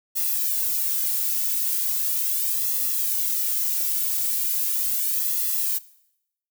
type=noise with flanger; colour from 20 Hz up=violet; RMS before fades=-24 dBFS; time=0.15-5.79 s; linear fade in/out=20 ms; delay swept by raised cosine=1.3 to 2.5 ms; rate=0.38 Hz; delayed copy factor=-0.9; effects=noise-tail reverb RT60 0.8 s tail -20 dB re dry